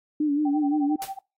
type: tone with vibrato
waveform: sine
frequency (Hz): 293.7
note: D4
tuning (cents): 0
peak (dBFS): -20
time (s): 0.2-0.96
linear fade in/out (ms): 5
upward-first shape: sine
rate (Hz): 5.8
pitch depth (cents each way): 63
type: tone with tremolo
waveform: sine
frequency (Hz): 778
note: G5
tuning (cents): -13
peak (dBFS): -28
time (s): 0.45-1.19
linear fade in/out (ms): 5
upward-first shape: sine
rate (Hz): 11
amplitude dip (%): 100
type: noise with exponential decay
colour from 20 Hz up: white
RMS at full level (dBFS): -32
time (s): 1.02-1.2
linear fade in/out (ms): 0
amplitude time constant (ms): 37
effects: noise-tail reverb RT60 0.3 s tail -26 dB re dry + AAC 48 kbps